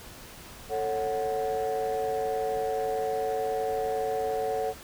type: chord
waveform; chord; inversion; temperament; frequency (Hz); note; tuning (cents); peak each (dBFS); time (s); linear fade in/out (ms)
sine; F# minor; first; just; 444 / 555 / 740; A4 / C#5 / F#5; +16 / +2 / 0; -28 / -31 / -29; 0.69-4.74; 50
effects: tanh soft clip ceiling -22 dBFS + pink hiss -46 dBFS RMS until 4.83 s